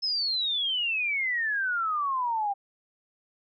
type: exponential sweep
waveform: sine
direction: down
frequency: 5250 to 784 Hz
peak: -25 dBFS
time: 0.02-2.54 s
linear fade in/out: 20 ms
effects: none